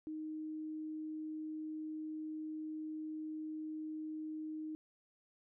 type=tone; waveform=sine; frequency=311 Hz; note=D#4; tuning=1 cent flat; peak=-40 dBFS; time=0.07-4.75 s; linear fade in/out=0 ms; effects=none